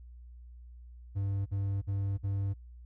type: tone bursts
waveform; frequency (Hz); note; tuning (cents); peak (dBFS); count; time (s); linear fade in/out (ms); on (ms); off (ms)
triangle; 98.8; G2; +14; -27; 4; 1.15-2.54; 20; 310; 50
effects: added 60 Hz sine -47 dBFS peak until 2.85 s